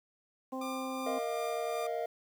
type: harmonic tone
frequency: 261.6 Hz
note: C4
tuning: in tune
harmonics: 1 / 2 / 3 / 4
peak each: -38 / -41 / -43 / -44 dBFS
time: 0.52-1.19 s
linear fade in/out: 10 ms
type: tone with tremolo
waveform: sawtooth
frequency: 1196 Hz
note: D6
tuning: 31 cents sharp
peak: -36 dBFS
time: 0.61-1.87 s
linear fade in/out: 5 ms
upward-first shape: triangle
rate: 2.7 Hz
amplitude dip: 40%
type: chord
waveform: triangle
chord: Bb suspended fourth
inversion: none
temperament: equal with one note detuned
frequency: 466.2 / 628 / 698.5 Hz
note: Bb4 / Eb5 / F5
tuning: 0 / +16 / 0 cents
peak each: -35 dBFS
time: 1.06-2.06 s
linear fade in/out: 5 ms
effects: 10-bit